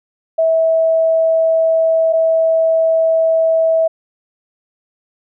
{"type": "tone pair in turn", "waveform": "sine", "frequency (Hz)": [650, 650], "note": ["E5", "E5"], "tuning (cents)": [-24, -24], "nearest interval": "unison", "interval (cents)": 0, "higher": "neither", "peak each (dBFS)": -10, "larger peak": "neither", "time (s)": [[0.38, 2.13], [2.13, 3.88]], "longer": "neither", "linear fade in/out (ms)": 10, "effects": []}